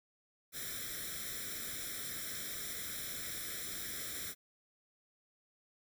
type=noise with comb filter; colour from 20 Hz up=white; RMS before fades=-42 dBFS; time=0.52-4.35 s; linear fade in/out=50 ms; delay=0.54 ms; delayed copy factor=+0.95; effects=none